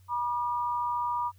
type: tone pair together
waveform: sine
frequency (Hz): 966.1 / 1200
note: B5 / D6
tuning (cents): -38 / +37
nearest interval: major third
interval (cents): 375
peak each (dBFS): -28 / -33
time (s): 0.08-1.32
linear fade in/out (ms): 50
effects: added 93 Hz sine -54 dBFS peak until 1.38 s + white hiss -68 dBFS RMS until 1.38 s